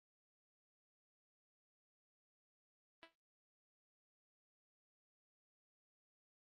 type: tone with exponential decay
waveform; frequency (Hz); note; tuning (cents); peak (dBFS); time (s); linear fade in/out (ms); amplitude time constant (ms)
5% pulse; 329.6; E4; 0; -40; 3.03-3.15; 0; 26
effects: low-pass 4000 Hz 12 dB/octave + Opus 32 kbps